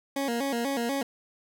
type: tone with vibrato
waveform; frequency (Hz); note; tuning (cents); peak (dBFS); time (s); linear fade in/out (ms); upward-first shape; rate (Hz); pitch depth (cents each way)
20% pulse; 254.9; C4; -45; -22; 0.16-1.03; 5; square; 4.1; 140
effects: none